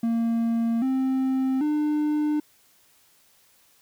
triangle tone with pitch steps, 230.3 / 263 / 300.4 Hz, A#3 / C4 / D4, -21 / +9 / +39 cents, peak -19 dBFS, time 0.03-2.4 s, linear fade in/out 5 ms, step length 790 ms, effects white hiss -60 dBFS RMS until 3.81 s

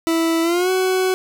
40% pulse tone with pitch glide, 328.9 to 373.5 Hz, E4 to F#4, -4 to +16 cents, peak -15 dBFS, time 0.07-1.14 s, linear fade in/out 0 ms, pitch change +220 cents, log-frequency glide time 0.42-0.7 s, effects none

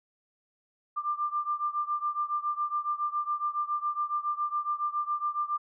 sine beating tone pair, 1188 / 1195.2 Hz, D6 / D6, +20 / +30 cents, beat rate 7.2 Hz, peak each -30 / -32 dBFS, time 0.96-5.58 s, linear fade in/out 20 ms, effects none

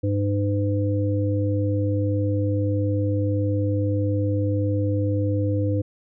harmonic tone, 101.2 Hz, G#2, 44 cents flat, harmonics 1 / 3 / 5, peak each -21 / -26 / -28 dBFS, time 0.03-5.82 s, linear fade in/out 10 ms, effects none

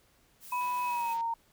blue noise, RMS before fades -48 dBFS, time 0.4-1.18 s, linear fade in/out 50 ms
sine tone with tremolo, 2551 Hz, D#7, 43 cents sharp, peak -38 dBFS, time 0.51-1.14 s, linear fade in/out 20 ms, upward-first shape triangle, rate 3.4 Hz, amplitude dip 55%
sine tone with pitch glide, 987.8 to 921.6 Hz, B5 to A#5, 0 to -20 cents, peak -29 dBFS, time 0.52-1.34 s, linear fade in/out 5 ms, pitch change -120 cents, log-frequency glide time 0.84-1.12 s
click train, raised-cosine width 0.2 ms, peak -35 dBFS, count 110, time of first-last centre 0.61-1.209 s, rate 182 Hz
effects pink hiss -66 dBFS RMS until 1.52 s

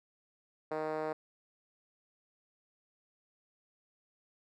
5% pulse tone with band-pass filter, 155.56 Hz, D#3, in tune, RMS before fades -36 dBFS, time 0.71-1.13 s, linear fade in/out 5 ms, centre 520 Hz, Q 1.8, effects none

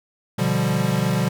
square chord, G dominant seventh, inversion first, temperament equal, 123.47 / 146.83 / 174.61 / 196 Hz, B2 / D3 / F3 / G3, 0 / 0 / 0 / 0 cents, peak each -25 dBFS, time 0.38-1.29 s, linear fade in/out 10 ms, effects none

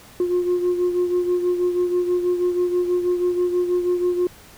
sine beating tone pair, 355.6 / 361.8 Hz, F4 / F#4, +31 / -39 cents, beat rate 6.2 Hz, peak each -17 / -24 dBFS, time 0.2-4.27 s, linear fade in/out 2 ms, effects tanh soft clip ceiling -14 dBFS + pink hiss -46 dBFS RMS until 4.57 s

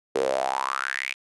sawtooth tone with high-pass filter sweep, 66.2 Hz, C2, 21 cents sharp, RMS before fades -27 dBFS, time 0.15-1.14 s, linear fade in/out 5 ms, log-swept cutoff 420 to 2500 Hz, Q 7, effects resampled to 24000 Hz

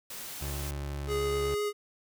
white noise, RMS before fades -41 dBFS, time 0.1-0.71 s, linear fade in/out 5 ms
30% pulse tone, 71 Hz, C#2, 42 cents sharp, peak -31 dBFS, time 0.41-1.55 s, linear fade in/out 10 ms
square tone with vibrato, 415.3 Hz, G#4, in tune, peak -29 dBFS, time 1.07-1.73 s, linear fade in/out 50 ms, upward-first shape triangle, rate 7.7 Hz, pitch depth 9 cents each way
effects none

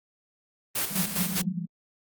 white noise with tremolo, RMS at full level -27 dBFS, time 0.75-1.42 s, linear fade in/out 10 ms, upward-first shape square, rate 4.9 Hz, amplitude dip 55%
pink band-pass noise, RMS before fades -32 dBFS, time 0.9-1.67 s, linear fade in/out 20 ms, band 170 to 200 Hz, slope 96 dB/octave
effects Opus 24 kbps

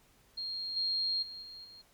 sine tone with level steps, 4232 Hz, C8, 19 cents sharp, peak -35 / -29 / -42 / -45 / -50 dBFS, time 0.37-1.82 s, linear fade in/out 10 ms, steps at 0.76 / 1.22 / 1.42 / 1.64 s, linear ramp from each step 10 ms, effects pink hiss -65 dBFS RMS until 1.93 s + MP3 96 kbps

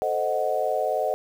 sine chord, A diminished seventh, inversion none, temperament equal, 440 / 523.3 / 622.3 / 740 Hz, A4 / C5 / Eb5 / Gb5, 0 / 0 / 0 / 0 cents, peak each -30 / -28 / -26 / -27 dBFS, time 0.02-1.14 s, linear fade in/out 0 ms, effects 8-bit

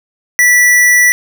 square tone, 1960 Hz, B6, 14 cents flat, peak -6 dBFS, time 0.39-1.12 s, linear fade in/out 0 ms, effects none

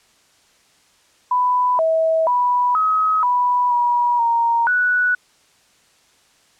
sine tone with pitch steps, 994 / 646 / 983 / 1272 / 984 / 965 / 931 / 1476 Hz, B5 / E5 / B5 / D#6 / B5 / B5 / A#5 / F#6, +11 / -35 / -8 / +38 / -7 / -40 / -2 / -5 cents, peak -14 dBFS, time 1.31-5.15 s, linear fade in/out 5 ms, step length 480 ms, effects white hiss -56 dBFS RMS until 6.59 s + low-pass 8000 Hz 12 dB/octave

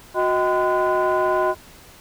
sine tone cluster, 366.7 / 628 / 772 / 1021 / 1462 Hz, F#4 / D#5 / G5 / C6 / F#6, -15 / +16 / -27 / -43 / -21 cents, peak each -21 / -20 / -27 / -21 / -28 dBFS, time 0.14-1.55 s, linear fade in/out 50 ms, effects tanh soft clip ceiling -11 dBFS + pink hiss -46 dBFS RMS until 2 s

